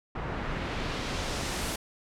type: noise with low-pass filter sweep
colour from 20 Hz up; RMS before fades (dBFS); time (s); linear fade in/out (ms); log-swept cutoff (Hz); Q
pink; -33; 0.15-1.76; 5; 1400 to 12000; 0.84
effects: none